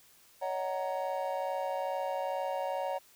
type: chord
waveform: triangle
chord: D# minor seventh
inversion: third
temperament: just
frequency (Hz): 560 / 622.3 / 746.7 / 933.4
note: C#5 / D#5 / F#5 / A#5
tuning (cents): +18 / 0 / +16 / +2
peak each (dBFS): -33 / -39 / -35 / -36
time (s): 0.41-2.99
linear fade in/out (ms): 20
effects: white hiss -61 dBFS RMS until 3.15 s